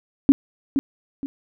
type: tone with echo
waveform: sine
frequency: 275.5 Hz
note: C#4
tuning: 11 cents flat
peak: -7 dBFS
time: 0.29-0.32 s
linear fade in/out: 0 ms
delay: 470 ms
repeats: 2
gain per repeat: -9 dB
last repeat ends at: 1.26 s
effects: none